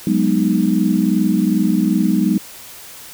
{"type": "chord", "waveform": "sine", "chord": "G# minor seventh", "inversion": "third", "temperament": "equal with one note detuned", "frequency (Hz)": [185, 207.7, 246.9, 309.9], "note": ["F#3", "G#3", "B3", "D#4"], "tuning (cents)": [0, 0, 0, -7], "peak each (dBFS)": [-18, -17, -20, -19], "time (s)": [0.07, 2.38], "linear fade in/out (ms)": 2, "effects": ["white hiss -37 dBFS RMS until 3.13 s"]}